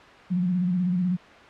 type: tone with vibrato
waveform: sine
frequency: 180 Hz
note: F#3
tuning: 47 cents flat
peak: -21 dBFS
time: 0.3-1.17 s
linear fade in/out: 20 ms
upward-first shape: square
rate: 16 Hz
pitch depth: 50 cents each way
effects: white hiss -46 dBFS RMS until 1.49 s + low-pass 2000 Hz 12 dB/octave